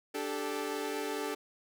sawtooth chord, D suspended fourth, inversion none, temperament equal with one note detuned, 293.7 / 392 / 436.7 Hz, D4 / G4 / A4, 0 / 0 / -13 cents, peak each -35 / -35 / -33 dBFS, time 0.14-1.35 s, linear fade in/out 10 ms, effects none

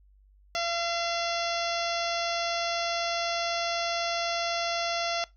harmonic tone with a mistuned harmonic, 682 Hz, F5, 41 cents flat, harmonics 1 / 2 / 3 / 4 / 5 / 6 / 7 / 8 / 9, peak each -31 / -34 / -36 / -37 / -38 / -39 / -39 / -40 / -41 dBFS, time 0.55-5.24 s, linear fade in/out 0 ms, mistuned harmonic 6, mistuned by +46 cents, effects noise-tail reverb RT60 0.2 s tail -21 dB re dry + added 49 Hz sine -56 dBFS peak until 5.36 s

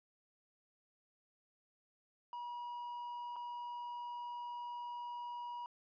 triangle tone with dropouts, 963 Hz, B5, 44 cents flat, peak -40 dBFS, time 2.33-5.66 s, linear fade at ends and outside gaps 1 ms, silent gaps 3.359-3.364 s, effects resampled to 11025 Hz

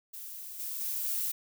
violet noise with level steps, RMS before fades -43 / -37 / -34 / -32 dBFS, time 0.13-1.32 s, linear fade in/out 10 ms, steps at 0.59 / 0.8 / 1.04 s, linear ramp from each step 10 ms, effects none

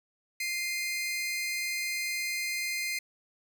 sawtooth tone pair together, 2093 / 2464 Hz, C7 / D#7, 0 / -17 cents, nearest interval minor third, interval 283 cents, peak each -28 / -34 dBFS, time 0.4-2.99 s, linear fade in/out 5 ms, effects none

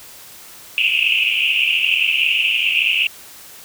pink band-pass noise, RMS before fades -17 dBFS, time 0.78-3.07 s, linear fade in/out 0 ms, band 2500 to 2900 Hz, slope 96 dB/octave, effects white hiss -40 dBFS RMS until 3.64 s

